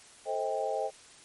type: chord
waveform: sine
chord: A half-diminished seventh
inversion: none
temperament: just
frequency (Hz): 440 / 528 / 633.6 / 792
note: A4 / C5 / Eb5 / G5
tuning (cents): 0 / +16 / +31 / +18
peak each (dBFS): -36 / -34 / -34 / -34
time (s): 0.25-0.91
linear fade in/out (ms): 50
effects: white hiss -54 dBFS RMS until 1.24 s + MP3 48 kbps